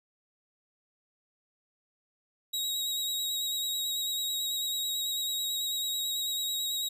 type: tone with vibrato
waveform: sawtooth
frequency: 3813 Hz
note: A#7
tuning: 38 cents sharp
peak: -27 dBFS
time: 2.53-6.89 s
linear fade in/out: 10 ms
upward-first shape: sine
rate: 9.1 Hz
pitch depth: 20 cents each way
effects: none

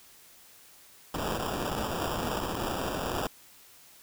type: noise with sample-and-hold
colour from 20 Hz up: blue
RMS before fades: -32 dBFS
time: 1.14-3.27 s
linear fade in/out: 2 ms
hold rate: 2100 Hz
effects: white hiss -55 dBFS RMS until 4.02 s

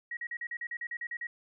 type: tone bursts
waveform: sine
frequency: 1903 Hz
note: A#6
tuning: 35 cents sharp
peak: -34 dBFS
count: 12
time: 0.11-1.27 s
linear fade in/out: 5 ms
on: 60 ms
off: 40 ms
effects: none

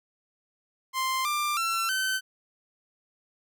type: tone with pitch steps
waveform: sawtooth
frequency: 1046.5 / 1188.3 / 1349.3 / 1532.2 Hz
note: C6 / D6 / E6 / G6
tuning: 0 / +20 / +40 / -40 cents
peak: -22 dBFS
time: 0.93-2.21 s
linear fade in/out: 50 ms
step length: 320 ms
effects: none

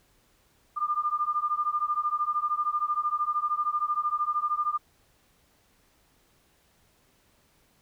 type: beating tone pair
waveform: sine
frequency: 1197 / 1210 Hz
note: D6 / D#6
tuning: +33 / -49 cents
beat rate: 13 Hz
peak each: -28 dBFS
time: 0.76-4.78 s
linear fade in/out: 20 ms
effects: pink hiss -65 dBFS RMS until 7.81 s

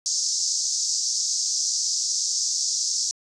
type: band-pass noise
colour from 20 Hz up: white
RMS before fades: -25 dBFS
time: 0.06-3.11 s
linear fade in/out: 0 ms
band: 4900 to 6800 Hz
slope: 48 dB/octave
effects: resampled to 22050 Hz

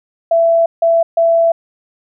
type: tone bursts at uneven times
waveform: sine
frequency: 667 Hz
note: E5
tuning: 20 cents sharp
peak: -8 dBFS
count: 3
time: 0.31-0.66 / 0.82-1.03 / 1.17-1.52 s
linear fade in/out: 5 ms
effects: none

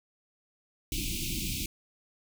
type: band-stop noise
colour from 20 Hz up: pink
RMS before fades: -33 dBFS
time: 0.92-1.66 s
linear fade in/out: 2 ms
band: 350 to 2300 Hz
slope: 96 dB/octave
effects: none

